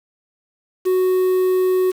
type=tone with quantisation; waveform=triangle; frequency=370 Hz; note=F#4; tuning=in tune; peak=-12 dBFS; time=0.85-1.92 s; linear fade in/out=20 ms; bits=6; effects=none